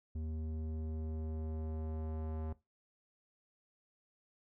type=tone with low-pass filter sweep; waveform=square; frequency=78.8 Hz; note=D#2; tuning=23 cents sharp; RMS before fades=-40 dBFS; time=0.15-2.53 s; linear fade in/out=5 ms; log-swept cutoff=260 to 900 Hz; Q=0.9; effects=noise-tail reverb RT60 0.2 s tail -17 dB re dry